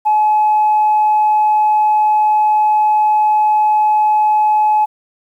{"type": "tone", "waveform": "sine", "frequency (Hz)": 852, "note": "G#5", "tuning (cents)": 44, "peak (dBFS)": -8, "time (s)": [0.05, 4.86], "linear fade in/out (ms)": 20, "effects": ["tanh soft clip ceiling -6 dBFS", "8-bit"]}